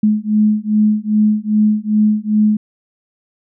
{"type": "beating tone pair", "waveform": "sine", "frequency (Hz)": [211.4, 213.9], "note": ["G#3", "A3"], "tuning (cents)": [31, -49], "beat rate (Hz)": 2.5, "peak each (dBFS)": -14, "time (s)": [0.03, 2.57], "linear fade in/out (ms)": 5, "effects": []}